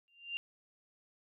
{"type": "tone with exponential growth", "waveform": "sine", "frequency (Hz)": 2786, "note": "F7", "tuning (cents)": -5, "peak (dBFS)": -32, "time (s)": [0.08, 0.37], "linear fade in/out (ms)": 0, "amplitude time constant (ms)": 62, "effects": []}